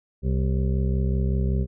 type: harmonic tone with a mistuned harmonic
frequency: 65.41 Hz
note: C2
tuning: in tune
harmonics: 1 / 2 / 3 / 4 / 6 / 7 / 8 / 9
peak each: -22 / -26 / -29 / -41 / -34 / -43 / -44 / -49 dBFS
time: 0.22-1.67 s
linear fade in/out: 50 ms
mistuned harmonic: 9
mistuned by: -58 cents
effects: none